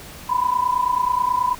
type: tone pair together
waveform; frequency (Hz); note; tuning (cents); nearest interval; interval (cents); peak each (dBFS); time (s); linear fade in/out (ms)
sine; 981.7 / 1011; B5 / B5; -11 / +40; minor second; 51; -20; 0.29-1.55; 10
effects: pink hiss -39 dBFS RMS until 1.59 s